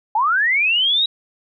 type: linear sweep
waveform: sine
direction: up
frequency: 816 to 3872 Hz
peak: -14 dBFS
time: 0.15-1.06 s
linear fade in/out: 5 ms
effects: none